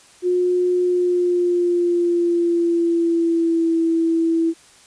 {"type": "tone with pitch glide", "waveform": "sine", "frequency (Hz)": [359.4, 329.6], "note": ["F4", "E4"], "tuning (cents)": [50, 0], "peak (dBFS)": -15, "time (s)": [0.22, 4.54], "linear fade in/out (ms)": 50, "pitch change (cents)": -150, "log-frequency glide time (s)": [0.79, 3.75], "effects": ["white hiss -49 dBFS RMS until 4.86 s", "resampled to 22050 Hz"]}